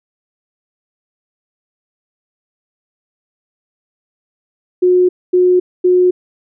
sine tone bursts, 362.4 Hz, F#4, 36 cents flat, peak -7 dBFS, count 3, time 4.82-6.11 s, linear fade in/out 10 ms, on 270 ms, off 240 ms, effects none

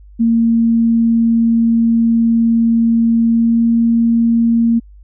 sine tone with pitch glide, 229.8 to 231.3 Hz, A#3 to A#3, -25 to -13 cents, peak -9 dBFS, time 0.19-4.8 s, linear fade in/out 20 ms, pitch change +12 cents, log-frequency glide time 3.3-3.63 s, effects added 50 Hz sine -37 dBFS peak until 5.03 s

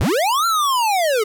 square linear two-way sweep, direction up then down, 33.84 to 1385 to 405 Hz, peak -16 dBFS, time 0-1.24 s, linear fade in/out 10 ms, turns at 0.46 s, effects none

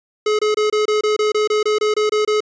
square tone bursts, 425.1 Hz, G#4, 40 cents sharp, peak -15 dBFS, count 14, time 0.26-2.405 s, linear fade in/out 5 ms, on 130 ms, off 25 ms, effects resampled to 16000 Hz

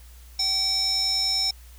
square tone with band-pass filter, 765 Hz, G5, 42 cents flat, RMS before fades -24 dBFS, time 0.39-1.51 s, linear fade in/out 5 ms, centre 5200 Hz, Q 7.7, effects added 60 Hz sine -44 dBFS peak until 1.78 s + white hiss -54 dBFS RMS until 1.78 s

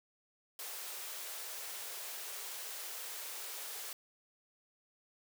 white high-pass noise, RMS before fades -44 dBFS, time 0.59-3.93 s, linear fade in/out 2 ms, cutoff 370 Hz, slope 48 dB/octave, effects none

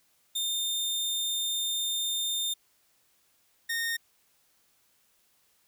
sawtooth tone pair in turn, 3624 / 1842.1 Hz, A#7 / A#6, -50 / -21 cents, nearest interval octave, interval 1171 cents, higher first, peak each -25 dBFS, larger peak neither, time 0.35-2.54 / 3.69-3.97 s, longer first, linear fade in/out 10 ms, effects white hiss -68 dBFS RMS until 5.67 s

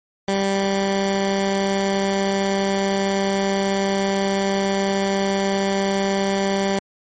15% pulse tone, 196 Hz, G3, in tune, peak -12 dBFS, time 0.28-6.79 s, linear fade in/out 2 ms, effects MP3 32 kbps

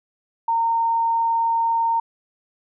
sine tone, 918 Hz, A#5, 27 cents flat, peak -17 dBFS, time 0.48-2 s, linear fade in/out 5 ms, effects none

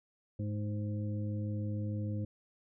harmonic tone with a mistuned harmonic, 104.2 Hz, G#2, 6 cents sharp, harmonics 1 / 2 / 3 / 5, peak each -34 / -40 / -44 / -48 dBFS, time 0.39-2.25 s, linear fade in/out 5 ms, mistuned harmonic 2, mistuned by +19 cents, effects none

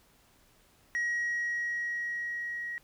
sine tone with level ramp, 1900 Hz, A#6, 33 cents sharp, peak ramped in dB -25 to -34 dBFS, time 0.95-2.78 s, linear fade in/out 0 ms, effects tanh soft clip ceiling -27 dBFS + pink hiss -64 dBFS RMS until 2.83 s

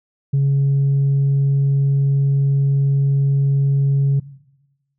sine tone, 138.59 Hz, C#3, in tune, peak -11 dBFS, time 0.33-4.2 s, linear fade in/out 10 ms, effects noise-tail reverb RT60 1.0 s tail -20 dB re dry + tanh soft clip ceiling -11 dBFS

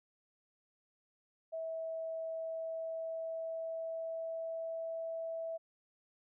sine tone with pitch glide, 650 to 656 Hz, E5 to E5, -24 to -9 cents, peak -37 dBFS, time 1.52-5.58 s, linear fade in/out 20 ms, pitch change +15 cents, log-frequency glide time 2.25-4.98 s, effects none

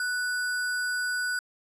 sine tone with sample-and-hold, 1480 Hz, F#6, in tune, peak -26 dBFS, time 0-1.39 s, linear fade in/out 2 ms, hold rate 6300 Hz, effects low-pass 12000 Hz 12 dB/octave

